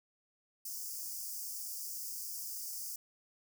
white high-pass noise, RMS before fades -42 dBFS, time 0.65-2.96 s, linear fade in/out 5 ms, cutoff 4800 Hz, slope 96 dB/octave, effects none

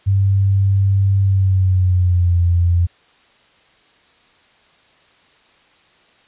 sine tone with pitch glide, 98 to 86.81 Hz, G2 to F2, 0 to -10 cents, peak -11 dBFS, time 0.06-2.87 s, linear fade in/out 20 ms, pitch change -210 cents, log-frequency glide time 1.21-2.39 s, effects white hiss -53 dBFS RMS until 6.27 s + resampled to 8000 Hz

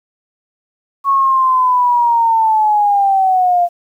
sine linear sweep, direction down, 1108.7 to 691 Hz, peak -9 dBFS, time 1.04-3.69 s, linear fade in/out 50 ms, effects 8-bit

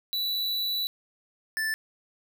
square tone pair in turn, 3951 / 1760 Hz, B7 / A6, 0 / 0 cents, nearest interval octave + major second, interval 1400 cents, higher first, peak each -27 dBFS, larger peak neither, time 0.13-0.87 / 1.57-1.74 s, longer first, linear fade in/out 0 ms, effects none

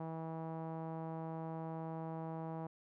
sawtooth tone with low-pass filter, 161.9 Hz, E3, 31 cents flat, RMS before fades -43 dBFS, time 0-2.67 s, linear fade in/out 5 ms, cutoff 870 Hz, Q 2.5, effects none

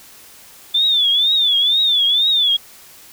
sine tone with vibrato, 3520 Hz, A7, in tune, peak -12 dBFS, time 0.74-2.57 s, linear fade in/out 10 ms, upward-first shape triangle, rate 2.1 Hz, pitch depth 150 cents each way, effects white hiss -43 dBFS RMS until 3.12 s

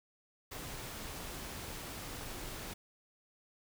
pink noise, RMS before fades -44 dBFS, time 0.51-2.74 s, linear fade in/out 10 ms, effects none

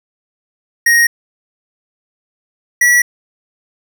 square tone pair in turn, 1873 / 1939.6 Hz, A#6 / B6, +8 / -32 cents, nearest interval minor second, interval 60 cents, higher second, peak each -8 dBFS, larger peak neither, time 0.86-1.07 / 2.81-3.02 s, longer neither, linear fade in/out 5 ms, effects none

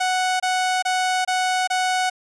sawtooth tone bursts, 740 Hz, F#5, in tune, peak -15 dBFS, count 5, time 0-2.1 s, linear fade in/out 10 ms, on 400 ms, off 25 ms, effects resampled to 22050 Hz

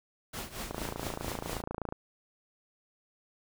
pink noise with tremolo, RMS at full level -37 dBFS, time 0.33-1.62 s, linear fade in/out 10 ms, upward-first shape triangle, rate 4.4 Hz, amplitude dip 85%
click train, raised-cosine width 1 ms, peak -21 dBFS, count 35, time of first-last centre 0.71-1.924 s, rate 28 Hz
effects none

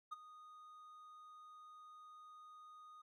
triangle tone with ADSR envelope, 1238 Hz, D#6, 9 cents flat, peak -39 dBFS, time 0.11-3.02 s, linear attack 17 ms, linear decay 20 ms, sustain -15 dB, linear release 9 ms, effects none

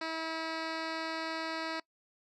10% pulse tone with low-pass filter, 323 Hz, E4, 35 cents flat, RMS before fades -37 dBFS, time 0.01-1.8 s, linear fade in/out 5 ms, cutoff 4100 Hz, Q 2.1, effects noise-tail reverb RT60 0.1 s tail -23 dB re dry

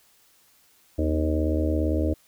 harmonic tone with a mistuned harmonic, 77.7 Hz, D#2, 2 cents flat, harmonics 1 / 3 / 4 / 5 / 6 / 7 / 8, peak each -24 / -33 / -26 / -36 / -34 / -32 / -33 dBFS, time 0.98-2.14 s, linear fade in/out 10 ms, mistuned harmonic 3, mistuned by +63 cents, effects white hiss -60 dBFS RMS until 2.27 s

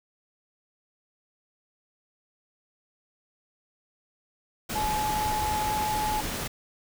sine tone in noise, 852 Hz, G#5, 44 cents sharp, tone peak -26 dBFS, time 4.75-6.21 s, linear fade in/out 10 ms, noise pink, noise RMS -32 dBFS, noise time 4.69-6.48 s, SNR +3 dB, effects none

